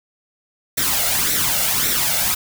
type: noise with flanger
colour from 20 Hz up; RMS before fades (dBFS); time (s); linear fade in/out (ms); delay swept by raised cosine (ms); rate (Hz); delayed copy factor
white; -19; 0.77-2.35; 10; 0.51 to 1.44; 1.8; +0.6
effects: none